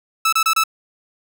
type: tone bursts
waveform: sawtooth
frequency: 1310 Hz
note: E6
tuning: 11 cents flat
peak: -10 dBFS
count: 4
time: 0.25-0.638 s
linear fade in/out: 5 ms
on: 76 ms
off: 28 ms
effects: none